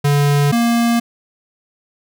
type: tone pair in turn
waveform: square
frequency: 143.8 / 234.4 Hz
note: D3 / A#3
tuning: -36 / +10 cents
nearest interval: minor sixth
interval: 846 cents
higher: second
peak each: -12 / -13 dBFS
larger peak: first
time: 0.04-0.52 / 0.52-1 s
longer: neither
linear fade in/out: 10 ms
effects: none

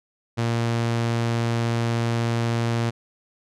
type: tone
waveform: sawtooth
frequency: 116.54 Hz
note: A#2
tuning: in tune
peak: -17 dBFS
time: 0.37-2.91 s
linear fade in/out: 20 ms
effects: low-pass 7000 Hz 12 dB/octave

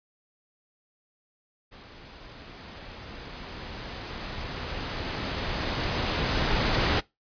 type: noise with level ramp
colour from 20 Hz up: pink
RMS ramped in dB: -48 to -23 dBFS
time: 1.71-7.01 s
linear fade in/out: 20 ms
effects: noise-tail reverb RT60 0.2 s tail -22 dB re dry + resampled to 11025 Hz

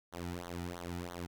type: tone with flanger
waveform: sawtooth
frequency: 87.31 Hz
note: F2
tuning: in tune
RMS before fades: -42 dBFS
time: 0.12-1.27 s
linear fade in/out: 20 ms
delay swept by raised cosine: 0.39 to 1.89 ms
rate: 3 Hz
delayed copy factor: -1
effects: none

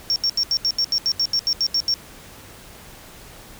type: tone bursts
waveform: sine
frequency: 5500 Hz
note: F8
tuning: 27 cents flat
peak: -15 dBFS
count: 14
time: 0.1-1.94 s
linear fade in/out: 0 ms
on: 59 ms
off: 78 ms
effects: tanh soft clip ceiling -14 dBFS + pink hiss -43 dBFS RMS until 3.59 s

